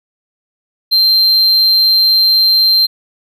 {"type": "tone", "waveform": "triangle", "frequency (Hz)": 4148, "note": "C8", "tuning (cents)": -16, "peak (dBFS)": -6, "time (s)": [0.91, 2.87], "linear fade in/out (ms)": 20, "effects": []}